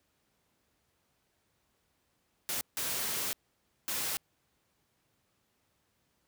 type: noise bursts at uneven times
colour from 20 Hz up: white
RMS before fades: -34 dBFS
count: 3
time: 2.49-2.61 / 2.77-3.33 / 3.88-4.17 s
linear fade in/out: 0 ms
effects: pink hiss -75 dBFS RMS until 6.27 s + high-pass 60 Hz 12 dB/octave